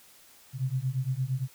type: beating tone pair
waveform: sine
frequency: 126.3 / 135 Hz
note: B2 / C#3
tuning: +39 / -45 cents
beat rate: 8.7 Hz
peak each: -30 dBFS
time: 0.53-1.48 s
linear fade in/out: 50 ms
effects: white hiss -56 dBFS RMS until 1.54 s